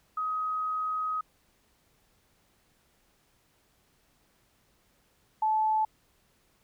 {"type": "tone pair in turn", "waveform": "sine", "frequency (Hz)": [1261, 868.9], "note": ["D#6", "A5"], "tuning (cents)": [23, -22], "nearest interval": "tritone", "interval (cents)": 645, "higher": "first", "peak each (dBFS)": [-28, -23], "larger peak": "second", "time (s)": [[0.17, 1.21], [5.42, 5.85]], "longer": "first", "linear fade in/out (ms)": 5, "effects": ["pink hiss -68 dBFS RMS until 6.63 s"]}